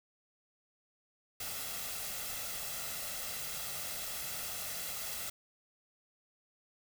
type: noise with comb filter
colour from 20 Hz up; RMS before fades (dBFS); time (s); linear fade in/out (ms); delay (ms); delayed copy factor
white; -40; 1.4-5.3; 5; 1.5; +0.55
effects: none